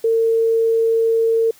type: tone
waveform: sine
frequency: 453.7 Hz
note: A#4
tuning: 47 cents flat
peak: -13 dBFS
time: 0.04-1.51 s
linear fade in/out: 5 ms
effects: white hiss -49 dBFS RMS until 1.59 s